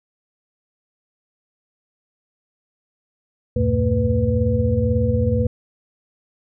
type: tone cluster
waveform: sine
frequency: 77.3 / 93.6 / 115.7 / 226.4 / 493.5 Hz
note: D#2 / F#2 / A#2 / A3 / B4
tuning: -11 / +20 / -13 / +50 / -1 cents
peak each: -24 / -21 / -22 / -23 / -22 dBFS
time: 3.56-5.47 s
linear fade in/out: 5 ms
effects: none